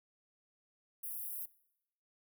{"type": "high-pass noise", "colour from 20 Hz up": "white", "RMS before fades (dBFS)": -42, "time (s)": [1.03, 1.46], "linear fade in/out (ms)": 10, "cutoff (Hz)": 10000, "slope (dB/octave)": 96, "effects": ["noise-tail reverb RT60 0.8 s tail -21 dB re dry"]}